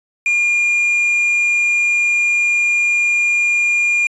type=tone with quantisation; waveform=triangle; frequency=2414 Hz; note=D7; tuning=47 cents sharp; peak=-11 dBFS; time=0.26-4.07 s; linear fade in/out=2 ms; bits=6; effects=resampled to 22050 Hz